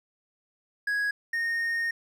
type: tone pair in turn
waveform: triangle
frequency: 1661.2 / 1846.9 Hz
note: G#6 / A#6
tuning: 0 / -17 cents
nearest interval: major second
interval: 183 cents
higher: second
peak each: -23 / -24 dBFS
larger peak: first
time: 0.87-1.11 / 1.33-1.91 s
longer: second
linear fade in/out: 5 ms
effects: none